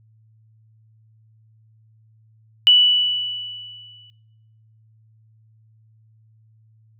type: tone with exponential decay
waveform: sine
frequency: 2960 Hz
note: F#7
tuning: in tune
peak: -7 dBFS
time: 2.67-4.1 s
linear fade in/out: 0 ms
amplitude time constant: 310 ms
effects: noise-tail reverb RT60 1.0 s tail -20 dB re dry + added 110 Hz sine -52 dBFS peak until 6.99 s